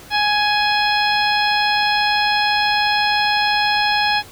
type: harmonic tone with a mistuned harmonic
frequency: 834 Hz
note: G#5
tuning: 7 cents sharp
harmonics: 1 / 2 / 3 / 4 / 5 / 6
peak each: -18 / -21 / -23 / -24 / -25 / -26 dBFS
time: 0.1-4.23 s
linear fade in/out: 50 ms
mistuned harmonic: 6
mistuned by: +50 cents
effects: pink hiss -41 dBFS RMS until 4.31 s